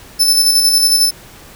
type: tone with tremolo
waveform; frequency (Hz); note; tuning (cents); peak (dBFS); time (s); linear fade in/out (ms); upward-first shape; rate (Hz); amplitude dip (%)
sawtooth; 5274; E8; 0; -5; 0.19-1.11; 20; square; 11; 35
effects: pink hiss -39 dBFS RMS until 1.55 s